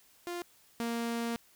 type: tone pair in turn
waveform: sawtooth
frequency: 349.2 / 233.1 Hz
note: F4 / A#3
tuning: 0 / 0 cents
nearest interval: perfect fifth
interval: 700 cents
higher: first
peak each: -32 / -28 dBFS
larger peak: second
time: 0.27-0.42 / 0.8-1.36 s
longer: second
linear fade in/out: 0 ms
effects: white hiss -63 dBFS RMS until 1.55 s